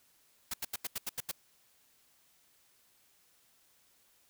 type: noise bursts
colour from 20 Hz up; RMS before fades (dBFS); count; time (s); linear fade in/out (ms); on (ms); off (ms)
white; -36; 8; 0.51-1.315; 5; 28; 83
effects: white hiss -68 dBFS RMS until 4.29 s